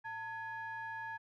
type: ring-modulated tone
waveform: triangle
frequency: 392 Hz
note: G4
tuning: in tune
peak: -35 dBFS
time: 0.04-1.18 s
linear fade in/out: 20 ms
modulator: 1290 Hz
effects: none